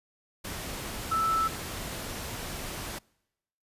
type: tone in noise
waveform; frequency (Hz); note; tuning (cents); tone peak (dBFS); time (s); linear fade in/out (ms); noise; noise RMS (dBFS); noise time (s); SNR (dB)
sine; 1318.5; E6; 0; -24; 1.11-1.48; 10; pink; -37; 0.44-2.99; +10
effects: noise-tail reverb RT60 0.9 s tail -26 dB re dry + resampled to 32000 Hz